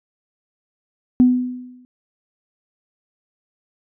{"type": "tone with exponential decay", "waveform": "sine", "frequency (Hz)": 250, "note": "B3", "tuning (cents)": 21, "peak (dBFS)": -6, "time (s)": [1.2, 1.85], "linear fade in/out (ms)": 0, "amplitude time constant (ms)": 140, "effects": ["tanh soft clip ceiling -2 dBFS"]}